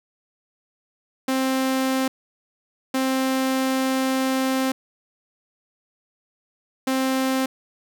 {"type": "tone bursts at uneven times", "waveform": "sawtooth", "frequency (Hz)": 263.2, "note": "C4", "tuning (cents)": 10, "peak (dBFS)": -16, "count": 3, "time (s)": [[1.28, 2.08], [2.94, 4.72], [6.87, 7.46]], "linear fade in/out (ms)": 5, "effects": []}